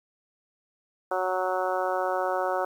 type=harmonic tone; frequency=185 Hz; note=F#3; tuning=in tune; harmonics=2 / 3 / 4 / 5 / 6 / 7 / 8; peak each=-33 / -29 / -30 / -33 / -36 / -34 / -37 dBFS; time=1.11-2.65 s; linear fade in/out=5 ms; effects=9-bit